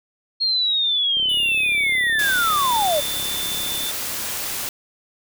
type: linear sweep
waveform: sine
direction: down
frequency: 4270 to 554.4 Hz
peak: -17 dBFS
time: 0.4-3.01 s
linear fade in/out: 20 ms
type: click train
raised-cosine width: 2 ms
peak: -27 dBFS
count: 93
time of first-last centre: 1.17-3.837 s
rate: 34.5 Hz
type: tone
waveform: square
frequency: 3541 Hz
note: A7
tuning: 10 cents sharp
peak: -27 dBFS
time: 1.29-3.91 s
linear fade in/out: 5 ms
type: noise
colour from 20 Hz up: white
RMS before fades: -27 dBFS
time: 2.19-4.69 s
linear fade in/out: 2 ms
effects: none